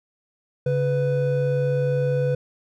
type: tone pair together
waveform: triangle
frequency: 139.49 / 497.1 Hz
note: C#3 / B4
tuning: +11 / +11 cents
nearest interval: octave + minor seventh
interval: 2200 cents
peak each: -20 / -20 dBFS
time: 0.66-2.35 s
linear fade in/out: 5 ms
effects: none